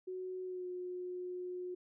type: tone with pitch glide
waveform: sine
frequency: 370 to 361.3 Hz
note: F#4 to F#4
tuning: 0 to -41 cents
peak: -39 dBFS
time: 0.07-1.75 s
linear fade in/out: 10 ms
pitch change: -41 cents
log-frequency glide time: 0.44-0.67 s
effects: none